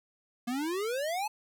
square exponential sweep, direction up, 233.4 to 879 Hz, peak -31 dBFS, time 0.47-1.28 s, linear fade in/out 10 ms, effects none

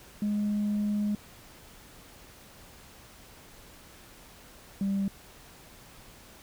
sine tone pair in turn, 207.7 / 196.78 Hz, G#3 / G3, 0 / +7 cents, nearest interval minor second, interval 93 cents, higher first, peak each -24 dBFS, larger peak neither, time 0.22-1.15 / 4.81-5.08 s, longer first, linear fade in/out 2 ms, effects tanh soft clip ceiling -23 dBFS + pink hiss -52 dBFS RMS until 6.42 s

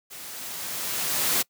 white noise with level ramp, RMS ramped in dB -41 to -22 dBFS, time 0.1-1.43 s, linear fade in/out 20 ms, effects noise-tail reverb RT60 0.1 s tail -24 dB re dry + high-pass 100 Hz 12 dB/octave

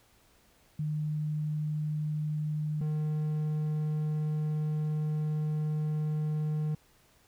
sine / triangle tone pair in turn, 152.1 / 152.88 Hz, D#3 / D#3, -39 / -30 cents, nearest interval unison, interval 9 cents, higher second, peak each -29 / -26 dBFS, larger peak second, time 0.79-2.81 / 2.81-6.75 s, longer second, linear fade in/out 5 ms, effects pink hiss -64 dBFS RMS until 7.27 s

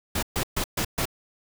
pink noise bursts, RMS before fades -26 dBFS, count 5, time 0.15-1.055 s, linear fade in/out 5 ms, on 77 ms, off 130 ms, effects none

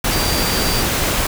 sine tone in noise, 4699 Hz, D8, in tune, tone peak -24 dBFS, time 0.12-0.82 s, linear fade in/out 5 ms, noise pink, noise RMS -18 dBFS, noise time 0.04-1.27 s, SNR -9 dB, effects none

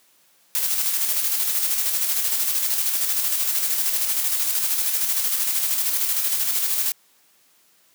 blue noise with tremolo, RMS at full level -21 dBFS, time 0.55-6.92 s, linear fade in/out 0 ms, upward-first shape square, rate 13 Hz, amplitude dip 35%, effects white hiss -59 dBFS RMS until 7.94 s + high-pass 150 Hz 12 dB/octave

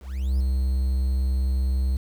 triangle tone with ADSR envelope, 65.41 Hz, C2, in tune, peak -16 dBFS, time 0-1.97 s, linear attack 400 ms, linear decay 7 ms, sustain -2 dB, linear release 4 ms, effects 8-bit

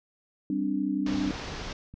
sine chord, G suspended fourth, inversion none, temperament equal, 196 / 261.6 / 293.7 Hz, G3 / C4 / D4, 0 / 0 / 0 cents, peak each -31 / -31 / -28 dBFS, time 0.5-1.31 s, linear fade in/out 2 ms
pink low-pass noise, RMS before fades -37 dBFS, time 1.06-1.73 s, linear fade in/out 5 ms, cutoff 6100 Hz, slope 48 dB/octave
click, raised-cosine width 5 ms, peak -32 dBFS, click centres 1.94 s
effects none

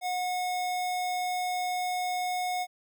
square tone, 727 Hz, F#5, 31 cents flat, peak -29 dBFS, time 0.01-2.67 s, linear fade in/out 50 ms, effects none

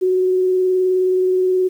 sine tone with vibrato, 370 Hz, F#4, in tune, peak -13 dBFS, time 0.01-1.69 s, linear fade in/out 20 ms, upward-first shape triangle, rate 19 Hz, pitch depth 18 cents each way, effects 8-bit

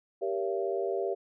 sine chord, G diminished seventh, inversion none, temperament just, 392 / 470.4 / 564.5 / 677.4 Hz, G4 / Bb4 / Db5 / Fb5, 0 / +16 / +31 / +47 cents, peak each -31 / -35 / -36 / -35 dBFS, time 0.21-1.15 s, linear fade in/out 20 ms, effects none

